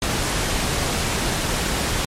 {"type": "noise", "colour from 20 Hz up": "pink", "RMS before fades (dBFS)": -22, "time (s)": [0.02, 2.05], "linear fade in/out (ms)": 2, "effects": ["low-pass 10000 Hz 12 dB/octave", "MP3 64 kbps"]}